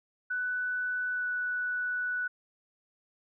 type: tone with pitch glide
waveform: sine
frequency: 1491 to 1480.7 Hz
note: F#6 to F#6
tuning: +13 to +1 cents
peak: -29 dBFS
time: 0.3-2.28 s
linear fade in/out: 10 ms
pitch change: -12 cents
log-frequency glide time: 1.12-1.26 s
effects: none